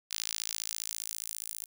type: tone with high-pass filter sweep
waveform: sawtooth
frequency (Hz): 54.9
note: A1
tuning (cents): -3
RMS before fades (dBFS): -38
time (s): 0.1-1.66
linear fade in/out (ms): 20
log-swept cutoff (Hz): 4400 to 10000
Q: 1.1
effects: none